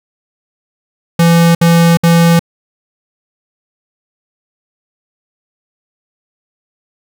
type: tone bursts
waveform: square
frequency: 168.5 Hz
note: E3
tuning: 38 cents sharp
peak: -6 dBFS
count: 3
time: 1.19-2.394 s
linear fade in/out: 5 ms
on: 360 ms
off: 62 ms
effects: 8-bit